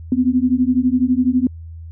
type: beating tone pair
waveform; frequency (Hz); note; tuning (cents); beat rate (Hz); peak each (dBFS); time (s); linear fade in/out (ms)
sine; 246.9 / 258.9; B3 / C4; 0 / -18; 12; -16; 0.12-1.47; 2
effects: added 82 Hz sine -31 dBFS peak until 1.91 s